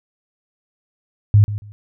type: tone with echo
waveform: sine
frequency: 103.83 Hz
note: G#2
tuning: in tune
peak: -7 dBFS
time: 1.34-1.44 s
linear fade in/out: 0 ms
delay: 140 ms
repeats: 2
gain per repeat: -14 dB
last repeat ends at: 1.72 s
effects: none